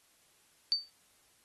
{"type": "tone with exponential decay", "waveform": "sine", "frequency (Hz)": 4579, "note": "D8", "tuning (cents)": -45, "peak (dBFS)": -22, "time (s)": [0.72, 0.9], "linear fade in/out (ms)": 0, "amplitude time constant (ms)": 37, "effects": ["white hiss -67 dBFS RMS until 1.44 s", "AAC 32 kbps"]}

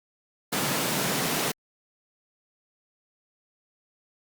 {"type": "high-pass noise", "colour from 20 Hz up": "pink", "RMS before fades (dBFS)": -27, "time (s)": [0.52, 1.52], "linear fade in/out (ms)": 10, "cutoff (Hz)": 130, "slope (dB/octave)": 48, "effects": ["Opus 48 kbps"]}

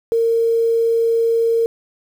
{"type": "tone with quantisation", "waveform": "sine", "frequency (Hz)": 459.1, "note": "A#4", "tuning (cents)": -26, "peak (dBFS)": -13, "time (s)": [0.12, 1.66], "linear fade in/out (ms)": 0, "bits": 7, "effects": []}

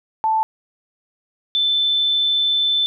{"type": "tone pair in turn", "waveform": "sine", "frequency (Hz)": [880, 3527], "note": ["A5", "A7"], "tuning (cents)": [0, 3], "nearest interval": "2 octaves", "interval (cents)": 2403, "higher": "second", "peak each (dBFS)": -15, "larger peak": "neither", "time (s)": [[0.24, 0.43], [1.55, 2.86]], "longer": "second", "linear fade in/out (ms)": 0, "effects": []}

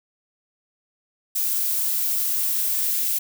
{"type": "noise with high-pass filter sweep", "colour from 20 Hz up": "violet", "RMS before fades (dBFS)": -23, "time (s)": [1.35, 3.19], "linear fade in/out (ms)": 10, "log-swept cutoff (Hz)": [270, 2200], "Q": 1.4, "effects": []}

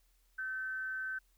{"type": "tone with amplitude modulation", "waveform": "sine", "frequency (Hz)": 1534, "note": "G6", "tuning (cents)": -38, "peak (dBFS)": -34, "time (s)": [0.38, 1.19], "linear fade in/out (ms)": 10, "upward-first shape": "sine", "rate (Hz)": 232, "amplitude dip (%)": 40, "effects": ["added 41 Hz sine -68 dBFS peak until 1.37 s", "white hiss -75 dBFS RMS until 1.37 s"]}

